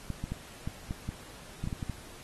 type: clicks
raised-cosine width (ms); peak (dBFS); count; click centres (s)
5; -21; 11; 0.103 / 0.24 / 0.32 / 0.675 / 0.909 / 1.09 / 1.64 / 1.674 / 1.728 / 1.828 / 1.897
effects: pink hiss -50 dBFS RMS until 2.23 s + AAC 32 kbps